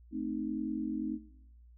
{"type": "chord", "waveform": "sine", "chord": "A diminished", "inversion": "none", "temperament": "equal", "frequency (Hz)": [220, 261.6, 311.1], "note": ["A3", "C4", "Eb4"], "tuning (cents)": [0, 0, 0], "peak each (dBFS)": [-39, -37, -37], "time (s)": [0.11, 1.19], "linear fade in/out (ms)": 50, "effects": ["noise-tail reverb RT60 0.8 s tail -18 dB re dry", "added 59 Hz sine -54 dBFS peak until 1.77 s"]}